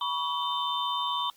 sine tone cluster, 973 / 1129 / 3071 / 3599 Hz, B5 / C#6 / G7 / A7, -26 / +31 / -36 / +38 cents, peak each -31 / -32 / -35 / -33 dBFS, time 0.01-1.3 s, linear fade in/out 2 ms, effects white hiss -60 dBFS RMS until 1.36 s + Opus 24 kbps

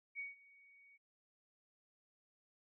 sine tone with ADSR envelope, 2241 Hz, C#7, 18 cents sharp, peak -40 dBFS, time 0.15-0.98 s, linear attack 41 ms, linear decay 160 ms, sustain -22 dB, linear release 26 ms, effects none

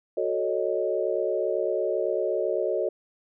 sine chord, D# half-diminished seventh, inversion first, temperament equal, 370 / 440 / 554.4 / 622.3 Hz, F#4 / A4 / C#5 / D#5, 0 / 0 / 0 / 0 cents, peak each -29 dBFS, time 0.17-2.89 s, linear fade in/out 5 ms, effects none

